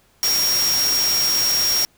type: tone in noise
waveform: sine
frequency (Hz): 5588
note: F8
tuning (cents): 0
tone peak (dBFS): -17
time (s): 0.23-1.85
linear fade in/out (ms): 0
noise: white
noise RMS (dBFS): -24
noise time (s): 0.23-1.85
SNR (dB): +4
effects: pink hiss -58 dBFS RMS until 1.97 s